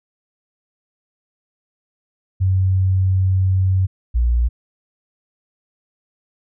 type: tone pair in turn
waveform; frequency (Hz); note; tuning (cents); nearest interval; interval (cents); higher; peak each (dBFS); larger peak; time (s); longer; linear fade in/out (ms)
sine; 94.2 / 59.34; F#2 / A#1; +32 / +31; minor sixth; 801; first; -13; neither; 2.4-3.87 / 4.14-4.49; first; 20
effects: none